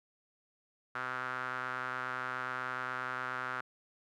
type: tone with band-pass filter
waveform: sawtooth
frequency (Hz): 127.2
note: C3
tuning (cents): -48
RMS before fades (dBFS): -38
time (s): 0.95-3.61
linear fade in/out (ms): 5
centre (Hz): 1400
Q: 4.4
effects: none